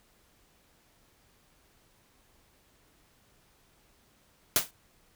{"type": "noise with exponential decay", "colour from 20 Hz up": "white", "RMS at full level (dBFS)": -20, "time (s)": [4.56, 4.71], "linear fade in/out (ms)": 1, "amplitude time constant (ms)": 31, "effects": ["pink hiss -65 dBFS RMS until 5.15 s"]}